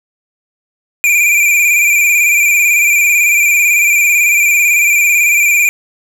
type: tone with vibrato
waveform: square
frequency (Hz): 2382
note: D7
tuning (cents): +24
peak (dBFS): -8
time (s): 1.04-5.69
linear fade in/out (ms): 0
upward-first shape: square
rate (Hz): 18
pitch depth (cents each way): 39
effects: none